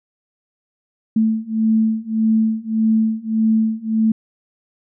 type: beating tone pair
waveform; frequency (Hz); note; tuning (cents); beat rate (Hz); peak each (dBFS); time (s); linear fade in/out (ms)
sine; 220 / 221.7; A3 / A3; 0 / +13; 1.7; -18 / -17; 1.16-4.12; 5
effects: none